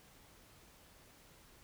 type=silence; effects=pink hiss -62 dBFS RMS until 1.63 s